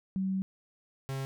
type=tone pair in turn; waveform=sine / 45% pulse; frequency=190.6 / 134.77 Hz; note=G3 / C#3; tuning=-48 / -48 cents; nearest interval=tritone; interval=600 cents; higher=first; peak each=-28 / -33 dBFS; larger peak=first; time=0.16-0.42 / 1.09-1.25 s; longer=first; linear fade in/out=0 ms; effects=none